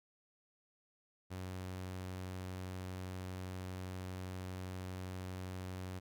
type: tone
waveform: sawtooth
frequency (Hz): 92.5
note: F#2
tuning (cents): 0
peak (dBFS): -38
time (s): 1.3-6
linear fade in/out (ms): 20
effects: none